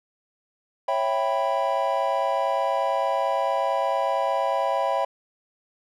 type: chord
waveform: triangle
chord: C# half-diminished seventh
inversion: none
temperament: equal with one note detuned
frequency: 550.5 / 659.3 / 784 / 987.8 Hz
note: C#5 / E5 / G5 / B5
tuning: -12 / 0 / 0 / 0 cents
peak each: -25 dBFS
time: 0.88-5.05 s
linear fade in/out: 5 ms
effects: none